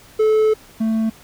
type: tone pair in turn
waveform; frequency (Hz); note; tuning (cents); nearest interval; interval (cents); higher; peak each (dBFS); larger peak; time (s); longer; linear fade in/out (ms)
triangle; 433.8 / 222; A4 / A3; -25 / +16; octave; 1159; first; -10 / -14; first; 0.19-0.54 / 0.8-1.1; first; 10
effects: pink hiss -46 dBFS RMS until 1.23 s

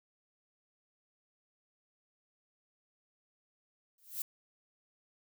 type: noise with exponential growth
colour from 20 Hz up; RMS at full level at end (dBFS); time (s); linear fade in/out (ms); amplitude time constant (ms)
violet; -33; 3.98-4.22; 2; 52
effects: none

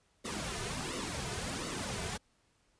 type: noise with flanger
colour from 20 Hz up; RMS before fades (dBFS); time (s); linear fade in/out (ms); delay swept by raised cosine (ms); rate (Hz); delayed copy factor
pink; -38; 0.24-2.18; 20; 1.2 to 3.7; 1.4; -0.75
effects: pink hiss -72 dBFS RMS until 2.79 s + resampled to 22050 Hz

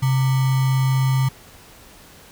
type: tone with sample-and-hold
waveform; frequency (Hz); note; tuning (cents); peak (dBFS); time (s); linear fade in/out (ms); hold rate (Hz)
sine; 132.1; C3; +17; -15; 0.02-1.29; 10; 1050
effects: pink hiss -46 dBFS RMS until 2.31 s

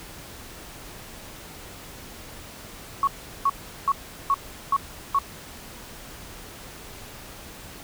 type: tone bursts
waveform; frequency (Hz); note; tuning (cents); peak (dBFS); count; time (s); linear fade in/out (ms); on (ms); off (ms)
sine; 1108.7; C#6; 0; -17; 6; 3.03-5.188; 2; 43; 380
effects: pink hiss -42 dBFS RMS until 7.83 s

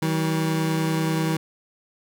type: tone pair together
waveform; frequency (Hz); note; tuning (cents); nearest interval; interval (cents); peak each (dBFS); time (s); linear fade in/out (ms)
25% pulse; 160 / 190.27; D#3 / F#3; +49 / +49; minor third; 300; -18 / -26; 0.02-1.37; 5
effects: none

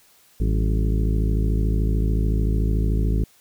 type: harmonic tone with a mistuned harmonic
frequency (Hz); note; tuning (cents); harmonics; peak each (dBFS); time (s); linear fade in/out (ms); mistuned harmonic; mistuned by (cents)
53.6; A1; -45; 1 / 2 / 3 / 4 / 5 / 6 / 7 / 8; -19 / -25 / -29 / -31 / -33 / -35 / -36 / -37; 0.4-3.24; 5; 4; -130
effects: white hiss -56 dBFS RMS until 3.4 s

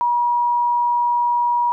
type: tone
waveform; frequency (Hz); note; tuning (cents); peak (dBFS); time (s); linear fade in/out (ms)
sine; 960; B5; -49; -15; 0.01-1.72; 0
effects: none

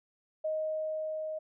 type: tone with level ramp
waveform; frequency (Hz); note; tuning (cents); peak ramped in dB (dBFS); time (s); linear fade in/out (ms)
sine; 625; D#5; +8; -29 to -34; 0.44-1.39; 10
effects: none

